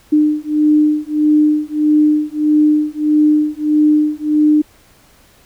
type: beating tone pair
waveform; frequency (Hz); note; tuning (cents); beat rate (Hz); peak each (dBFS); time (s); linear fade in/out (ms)
sine; 301.4 / 303; D4 / D#4; +45 / -46; 1.6; -13; 0.12-4.62; 10
effects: pink hiss -49 dBFS RMS until 5.45 s